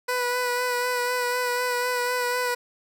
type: tone with vibrato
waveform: 15% pulse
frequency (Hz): 493.9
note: B4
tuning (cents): 0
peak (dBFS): -17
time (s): 0.08-2.55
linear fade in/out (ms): 10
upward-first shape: sine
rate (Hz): 4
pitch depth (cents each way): 21
effects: none